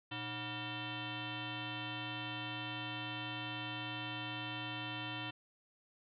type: tone with frequency modulation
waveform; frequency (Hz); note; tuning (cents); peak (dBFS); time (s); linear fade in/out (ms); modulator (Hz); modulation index
sine; 1396.9; F6; 0; -39; 0.11-5.31; 10; 426; 4.8
effects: none